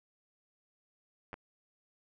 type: clicks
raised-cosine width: 0.5 ms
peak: -28 dBFS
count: 2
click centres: 1.331 / 1.341 s
effects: none